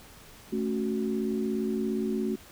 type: chord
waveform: sine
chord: F# minor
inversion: first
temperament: equal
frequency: 220 / 277.2 / 370 Hz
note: A3 / C#4 / F#4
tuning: 0 / 0 / 0 cents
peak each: -29 / -34 / -31 dBFS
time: 0.52-2.36 s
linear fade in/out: 10 ms
effects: pink hiss -51 dBFS RMS until 2.51 s